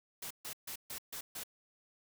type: noise bursts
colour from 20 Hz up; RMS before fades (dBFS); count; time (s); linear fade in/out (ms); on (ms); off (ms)
white; -43; 6; 0.22-1.436; 5; 86; 140
effects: none